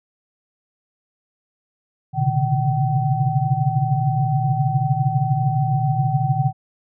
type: tone cluster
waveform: sine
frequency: 119.8 / 132 / 139.2 / 152.1 / 764 Hz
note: A#2 / C3 / C#3 / D#3 / G5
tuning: +48 / +16 / +8 / -39 / -45 cents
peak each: -23 dBFS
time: 2.13-6.53 s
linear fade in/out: 50 ms
effects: none